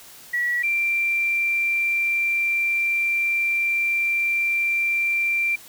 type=tone pair in turn; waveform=sine; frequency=1933 / 2360 Hz; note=B6 / D7; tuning=-38 / +8 cents; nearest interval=minor third; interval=346 cents; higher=second; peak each=-20 / -19 dBFS; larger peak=second; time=0.33-0.63 / 0.63-5.56 s; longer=second; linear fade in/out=10 ms; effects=white hiss -45 dBFS RMS until 5.68 s